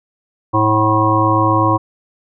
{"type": "harmonic tone", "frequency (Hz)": 108.2, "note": "A2", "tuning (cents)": -29, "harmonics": [1, 3, 5, 7, 9, 10], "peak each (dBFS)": [-17, -17, -21, -22, -17, -16], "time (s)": [0.53, 1.78], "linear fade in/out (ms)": 20, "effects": []}